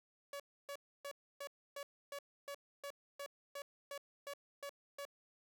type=tone bursts; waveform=sawtooth; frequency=566 Hz; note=C#5; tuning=36 cents sharp; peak=-40 dBFS; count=14; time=0.33-5.052 s; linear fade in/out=2 ms; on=68 ms; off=290 ms; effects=none